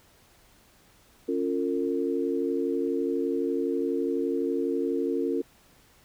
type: chord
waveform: sine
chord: Bb minor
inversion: first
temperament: equal with one note detuned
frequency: 277.2 / 349.2 / 454.2 Hz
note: Db4 / F4 / Bb4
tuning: 0 / 0 / -45 cents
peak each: -29 dBFS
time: 1.28-5.42 s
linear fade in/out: 10 ms
effects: pink hiss -59 dBFS RMS until 6.04 s